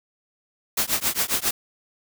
white noise with tremolo, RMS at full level -20 dBFS, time 0.77-1.51 s, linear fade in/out 5 ms, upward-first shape triangle, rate 7.4 Hz, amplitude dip 100%, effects none

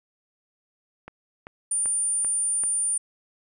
click train, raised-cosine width 0.5 ms, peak -24 dBFS, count 5, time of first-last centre 1.08-2.636 s, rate 2.57 Hz
sine tone, 9210 Hz, D9, 35 cents flat, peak -22 dBFS, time 1.71-2.98 s, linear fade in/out 5 ms
effects none

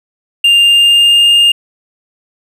triangle tone with pitch glide, 2800 to 2819 Hz, F7 to F7, +4 to +16 cents, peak -3 dBFS, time 0.44-1.52 s, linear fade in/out 5 ms, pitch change +12 cents, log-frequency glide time 0.61-1.29 s, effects none

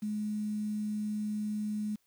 sine tone with quantisation, 211.2 Hz, G#3, 29 cents sharp, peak -31 dBFS, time 0.02-1.96 s, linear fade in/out 10 ms, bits 9, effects white hiss -74 dBFS RMS until 2.06 s

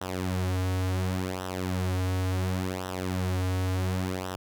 sawtooth tone with flanger, 92.5 Hz, F#2, in tune, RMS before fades -29 dBFS, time 0.01-4.36 s, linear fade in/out 5 ms, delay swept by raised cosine 0.43 to 5.83 ms, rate 0.7 Hz, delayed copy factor -0.75, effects none

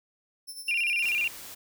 20% pulse tone with tremolo, 5330 Hz, E8, 18 cents sharp, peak -31 dBFS, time 0.47-1.12 s, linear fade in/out 20 ms, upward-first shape sine, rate 10 Hz, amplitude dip 65%
sine tone with vibrato, 2577 Hz, E7, 40 cents flat, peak -24 dBFS, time 0.68-1.28 s, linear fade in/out 5 ms, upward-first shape square, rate 16 Hz, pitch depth 120 cents each way
white noise, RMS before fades -43 dBFS, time 1.02-1.55 s, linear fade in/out 10 ms
effects none

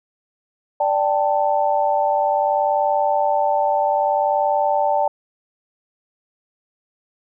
sine chord, D suspended fourth, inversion none, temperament equal with one note detuned, 587.3 / 784 / 884.6 Hz, D5 / G5 / A5, 0 / 0 / +9 cents, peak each -20 dBFS, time 0.8-5.08 s, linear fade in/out 5 ms, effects none

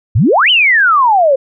sine exponential two-way sweep, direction up then down, 87.31 to 3113 to 517 Hz, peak -6 dBFS, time 0.15-1.36 s, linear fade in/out 10 ms, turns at 0.5 s, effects none

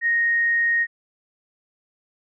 sine tone, 1864.7 Hz, A#6, in tune, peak -17 dBFS, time 0.01-0.87 s, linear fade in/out 50 ms, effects none

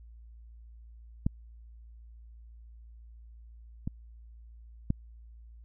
clicks, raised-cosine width 5 ms, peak -14 / -20 / -14 dBFS, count 3, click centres 1.265 / 3.875 / 4.904 s, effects added 57 Hz sine -48 dBFS peak until 5.64 s

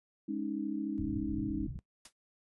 sine chord, Ab suspended fourth, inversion none, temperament equal, 207.7 / 277.2 / 311.1 Hz, Ab3 / Db4 / Eb4, 0 / 0 / 0 cents, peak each -38 / -37 / -36 dBFS, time 0.28-1.67 s, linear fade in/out 10 ms
white low-pass noise, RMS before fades -41 dBFS, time 0.98-1.79 s, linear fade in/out 0 ms, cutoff 140 Hz, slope 24 dB/octave
white noise with exponential decay, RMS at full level -44 dBFS, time 2.05-2.13 s, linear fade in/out 5 ms, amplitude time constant 16 ms
effects noise-tail reverb RT60 0.1 s tail -20 dB re dry + resampled to 24000 Hz

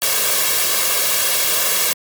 white noise with comb filter, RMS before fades -17 dBFS, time 0.02-1.93 s, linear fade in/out 0 ms, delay 1.8 ms, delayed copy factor +0.65, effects high-pass 200 Hz 12 dB/octave + MP3 96 kbps

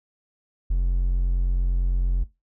triangle tone, 44.44 Hz, F1, 31 cents sharp, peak -16 dBFS, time 0.7-2.24 s, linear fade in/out 10 ms, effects noise-tail reverb RT60 0.2 s tail -17 dB re dry + tanh soft clip ceiling -12 dBFS

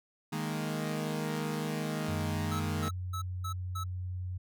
sawtooth chord, D# suspended fourth, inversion none, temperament equal, 155.56 / 207.7 / 233.1 Hz, D#3 / G#3 / A#3, 0 / 0 / 0 cents, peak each -31 / -34 / -34 dBFS, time 0.32-2.89 s, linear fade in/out 10 ms
sine tone with pitch glide, 92.8 to 91.1 Hz, F#2 to F#2, +6 to -26 cents, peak -34 dBFS, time 2.08-4.38 s, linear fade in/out 10 ms, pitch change -32 cents, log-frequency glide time 2.48-2.86 s
square tone bursts, 1300 Hz, E6, 24 cents flat, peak -37 dBFS, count 5, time 2.51-3.84 s, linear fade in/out 10 ms, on 90 ms, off 220 ms
effects none

